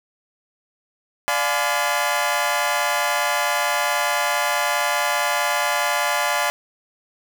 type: chord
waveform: 20% pulse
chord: D diminished seventh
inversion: none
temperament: just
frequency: 587.3 / 704.8 / 845.8 / 1014.9 Hz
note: D5 / F5 / Ab5 / Cb6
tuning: 0 / +16 / +31 / +47 cents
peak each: -20 dBFS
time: 1.28-6.5 s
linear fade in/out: 0 ms
effects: 7-bit